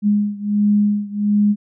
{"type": "beating tone pair", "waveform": "sine", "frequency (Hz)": [206.2, 207.6], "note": ["G#3", "G#3"], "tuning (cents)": [-12, 0], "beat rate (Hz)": 1.4, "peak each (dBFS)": [-16, -18], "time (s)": [0.02, 1.56], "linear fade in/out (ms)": 50, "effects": []}